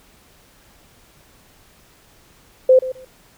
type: tone with echo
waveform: sine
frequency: 516 Hz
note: C5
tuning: 24 cents flat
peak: -7 dBFS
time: 2.69-2.79 s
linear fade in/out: 5 ms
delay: 130 ms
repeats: 2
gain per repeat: -15 dB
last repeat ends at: 3.05 s
effects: pink hiss -52 dBFS RMS until 3.37 s